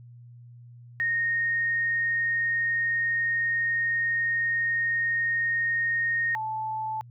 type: tone pair in turn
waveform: sine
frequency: 1854 / 873.1 Hz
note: A#6 / A5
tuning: -10 / -14 cents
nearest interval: octave + minor second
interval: 1304 cents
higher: first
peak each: -23 / -28 dBFS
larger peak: first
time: 1-6.35 / 6.35-7.01 s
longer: first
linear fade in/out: 0 ms
effects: added 120 Hz sine -45 dBFS peak until 7.1 s